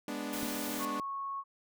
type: chord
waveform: sawtooth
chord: G# diminished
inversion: none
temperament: equal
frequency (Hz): 207.7 / 246.9 / 293.7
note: G#3 / B3 / D4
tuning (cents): 0 / 0 / 0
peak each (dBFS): -38 / -37 / -35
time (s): 0.08-1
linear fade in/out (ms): 2
type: noise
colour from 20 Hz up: white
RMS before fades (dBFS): -41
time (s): 0.33-0.85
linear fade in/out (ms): 0
type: tone with exponential decay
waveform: sine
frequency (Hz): 238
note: A#3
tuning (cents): +36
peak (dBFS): -28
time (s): 0.43-0.54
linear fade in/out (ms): 0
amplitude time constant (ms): 22
type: tone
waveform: sine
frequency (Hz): 1101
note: C#6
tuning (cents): -12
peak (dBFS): -35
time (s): 0.78-1.44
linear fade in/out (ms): 50
effects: none